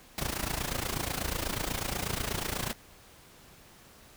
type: noise with amplitude modulation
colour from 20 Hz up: pink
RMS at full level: -30 dBFS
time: 0.18-2.73 s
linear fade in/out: 0 ms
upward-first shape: sine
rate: 28.2 Hz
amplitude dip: 80%
effects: pink hiss -55 dBFS RMS until 4.16 s